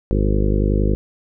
harmonic tone with a mistuned harmonic, 50.9 Hz, G#1, 34 cents flat, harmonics 1 / 2 / 3 / 4 / 5 / 6 / 7 / 8 / 9 / 10, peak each -17 / -22 / -26 / -24 / -29 / -28 / -26 / -29 / -29 / -32 dBFS, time 0.11-0.95 s, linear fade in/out 0 ms, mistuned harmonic 10, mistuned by +32 cents, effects none

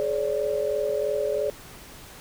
sine tone cluster, 422.5 / 540 / 583 Hz, G#4 / C#5 / D5, +30 / -45 / -13 cents, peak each -27 / -30 / -26 dBFS, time 0-1.5 s, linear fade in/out 0 ms, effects pink hiss -45 dBFS RMS until 2.2 s

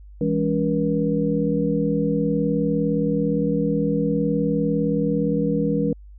sine tone cluster, 164.6 / 204.1 / 282 / 478.6 Hz, E3 / G#3 / C#4 / A#4, -2 / -30 / +30 / +46 cents, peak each -24 dBFS, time 0.21-5.93 s, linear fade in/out 2 ms, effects added 50 Hz sine -40 dBFS peak until 6.18 s

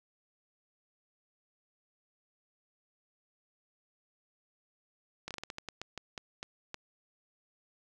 slowing click train, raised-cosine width 0.2 ms, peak -22 dBFS, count 13, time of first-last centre 5.28-6.744 s, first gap 27 ms, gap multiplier 1.25, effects none

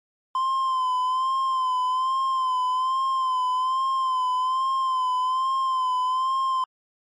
triangle tone with vibrato, 1035 Hz, C6, 19 cents flat, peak -19 dBFS, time 0.35-6.64 s, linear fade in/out 2 ms, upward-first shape sine, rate 1.2 Hz, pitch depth 46 cents each way, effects MP3 48 kbps

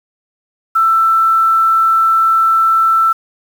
sine tone with quantisation, 1331 Hz, E6, 16 cents sharp, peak -8 dBFS, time 0.75-3.13 s, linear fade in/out 10 ms, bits 6, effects none

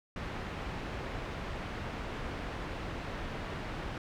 pink low-pass noise, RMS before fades -39 dBFS, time 0.16-3.98 s, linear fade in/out 2 ms, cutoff 2500 Hz, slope 12 dB/octave, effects none

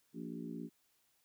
harmonic tone with a mistuned harmonic, 57.6 Hz, A#1, 20 cents flat, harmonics 3 / 4 / 5 / 6 / 7, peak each -47 / -45 / -46 / -52 / -54 dBFS, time 0.13-0.7 s, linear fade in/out 50 ms, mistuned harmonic 6, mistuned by +51 cents, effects white hiss -75 dBFS RMS until 1.24 s

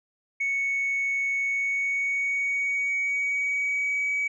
sine tone with pitch glide, 2217 to 2273 Hz, C#7 to C#7, 0 to +43 cents, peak -22 dBFS, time 0.4-4.28 s, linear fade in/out 10 ms, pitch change +43 cents, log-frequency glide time 1.37-4.1 s, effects tanh soft clip ceiling -21 dBFS

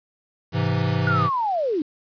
square chord, Ab augmented, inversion none, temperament equal, 103.83 / 130.81 / 164.81 Hz, Ab2 / C3 / E3, 0 / 0 / 0 cents, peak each -25 dBFS, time 0.52-1.3 s, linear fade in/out 50 ms
sine linear sweep, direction down, 1466 to 279.2 Hz, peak -20 dBFS, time 1.07-1.82 s, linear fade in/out 2 ms
effects resampled to 11025 Hz + 8-bit

